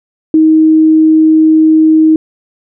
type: tone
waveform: sine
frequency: 315.3 Hz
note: D#4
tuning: 23 cents sharp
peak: -3 dBFS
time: 0.34-2.16 s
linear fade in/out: 2 ms
effects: none